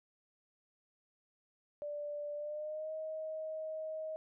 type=tone with pitch glide; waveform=sine; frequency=587.3 to 629.5 Hz; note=D5 to D#5; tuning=0 to +20 cents; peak=-38 dBFS; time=1.82-4.16 s; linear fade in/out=0 ms; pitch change=+120 cents; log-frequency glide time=2.35-2.92 s; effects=none